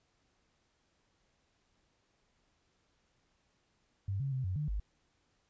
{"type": "tone with pitch steps", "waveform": "sine", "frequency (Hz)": [98, 137.2, 130.6, 92.5, 149.2, 51.3], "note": ["G2", "C#3", "C3", "F#2", "D3", "G#1"], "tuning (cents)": [0, -17, -3, 0, 28, -21], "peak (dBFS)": -32, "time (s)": [4.08, 4.8], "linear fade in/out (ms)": 5, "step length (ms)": 120, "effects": ["pink hiss -75 dBFS RMS until 5.49 s", "resampled to 16000 Hz"]}